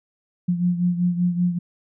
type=beating tone pair; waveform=sine; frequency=175.8 / 181 Hz; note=F3 / F#3; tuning=+12 / -38 cents; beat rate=5.2 Hz; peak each=-19 / -25 dBFS; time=0.48-1.59 s; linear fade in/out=10 ms; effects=none